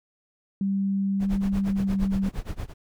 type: tone with pitch glide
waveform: sine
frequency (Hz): 196 to 194.2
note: G3 to G3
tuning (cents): 0 to -16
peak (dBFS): -22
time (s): 0.61-2.29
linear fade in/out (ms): 2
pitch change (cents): -16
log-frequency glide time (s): 1.76-1.9
type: noise with tremolo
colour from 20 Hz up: brown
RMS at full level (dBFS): -29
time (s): 1.19-2.74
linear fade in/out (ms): 50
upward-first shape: sine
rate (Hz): 8.6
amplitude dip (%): 95
effects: none